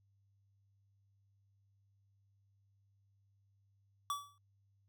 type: tone with exponential decay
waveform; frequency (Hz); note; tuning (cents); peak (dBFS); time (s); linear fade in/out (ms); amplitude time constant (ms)
square; 1148; D6; -40; -33; 4.1-4.38; 1; 59
effects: added 99 Hz sine -70 dBFS peak until 4.88 s